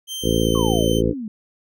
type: tone with pitch glide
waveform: sawtooth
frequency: 3136 to 3084 Hz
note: G7 to G7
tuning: 0 to -29 cents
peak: -24 dBFS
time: 0.07-1.02 s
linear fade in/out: 50 ms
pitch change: -29 cents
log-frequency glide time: 0.42-0.49 s
type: harmonic tone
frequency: 56.1 Hz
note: A1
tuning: 34 cents sharp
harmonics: 1 / 2 / 3 / 4 / 5 / 6 / 7 / 8 / 9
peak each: -25 / -25 / -25 / -25 / -25 / -25 / -25 / -25 / -25 dBFS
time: 0.22-1.14 s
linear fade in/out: 50 ms
type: exponential sweep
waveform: sine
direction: down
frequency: 1138 to 205.1 Hz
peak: -26 dBFS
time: 0.55-1.28 s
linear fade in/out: 2 ms
effects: none